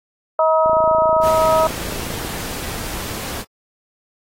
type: harmonic tone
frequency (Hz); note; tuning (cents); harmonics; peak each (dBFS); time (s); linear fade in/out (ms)
318.3; D#4; +39; 2 / 3 / 4; -14 / -18 / -19; 0.39-1.67; 2
type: click train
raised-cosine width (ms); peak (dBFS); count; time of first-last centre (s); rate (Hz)
2; -17; 45; 0.66-2.248; 27.7
type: noise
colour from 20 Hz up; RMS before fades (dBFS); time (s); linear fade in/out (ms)
pink; -28; 1.21-3.45; 50
effects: AAC 48 kbps